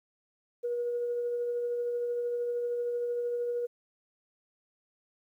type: tone with tremolo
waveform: sine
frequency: 480.6 Hz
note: B4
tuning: 47 cents flat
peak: -27 dBFS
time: 0.63-3.67 s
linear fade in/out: 20 ms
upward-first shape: triangle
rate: 13 Hz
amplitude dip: 30%
effects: tanh soft clip ceiling -23 dBFS + 11-bit